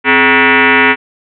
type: tone with frequency modulation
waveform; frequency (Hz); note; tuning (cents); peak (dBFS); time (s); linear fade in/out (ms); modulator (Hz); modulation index
sine; 261.6; C4; 0; -5; 0.04-0.96; 50; 343; 6.9
effects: none